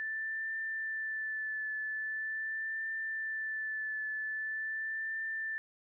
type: tone with vibrato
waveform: sine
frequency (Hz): 1760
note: A6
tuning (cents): 0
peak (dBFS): -34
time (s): 0-5.58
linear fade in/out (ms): 0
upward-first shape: triangle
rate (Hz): 0.43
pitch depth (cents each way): 23
effects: none